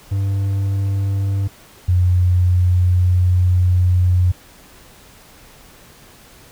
triangle / sine tone pair in turn, 98.4 / 90.04 Hz, G2 / F#2, +7 / -47 cents, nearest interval major second, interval 154 cents, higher first, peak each -14 / -11 dBFS, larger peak second, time 0.11-1.48 / 1.88-4.32 s, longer second, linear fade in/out 10 ms, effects pink hiss -45 dBFS RMS until 6.51 s

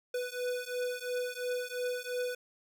square beating tone pair, 493.9 / 496.8 Hz, B4 / B4, 0 / +10 cents, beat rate 2.9 Hz, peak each -37 / -37 dBFS, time 0.14-2.35 s, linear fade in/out 5 ms, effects none

